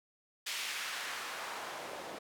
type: noise with band-pass filter sweep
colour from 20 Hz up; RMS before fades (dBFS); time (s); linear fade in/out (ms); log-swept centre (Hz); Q
white; -41; 0.46-2.19; 10; 2900 to 480; 0.99
effects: none